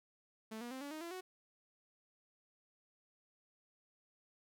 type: tone with pitch steps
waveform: sawtooth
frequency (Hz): 220 / 239.9 / 261.6 / 285.3 / 311.1 / 339.3 / 370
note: A3 / A#3 / C4 / C#4 / D#4 / F4 / F#4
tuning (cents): 0 / +50 / 0 / +50 / 0 / -50 / 0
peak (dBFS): -40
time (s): 0.51-1.21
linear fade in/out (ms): 10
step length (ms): 100
effects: none